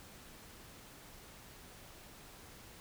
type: silence
effects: pink hiss -55 dBFS RMS until 2.8 s